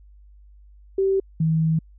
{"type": "tone pair in turn", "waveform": "sine", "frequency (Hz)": [387, 160.1], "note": ["G4", "D#3"], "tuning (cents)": [-22, 50], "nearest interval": "octave + minor third", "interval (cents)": 1528, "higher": "first", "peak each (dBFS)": -17, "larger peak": "neither", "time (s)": [[0.98, 1.2], [1.4, 1.79]], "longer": "second", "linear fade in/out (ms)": 5, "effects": ["added 50 Hz sine -46 dBFS peak until 1.98 s"]}